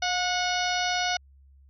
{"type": "harmonic tone with a mistuned harmonic", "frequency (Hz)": 731, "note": "F#5", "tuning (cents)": -21, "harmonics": [1, 2, 3, 4, 5, 6, 7, 8], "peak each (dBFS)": [-28, -31, -33, -34, -35, -36, -36, -37], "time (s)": [0.02, 1.17], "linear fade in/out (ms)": 5, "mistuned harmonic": 1, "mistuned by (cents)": -31, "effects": ["added 68 Hz sine -52 dBFS peak until 1.69 s"]}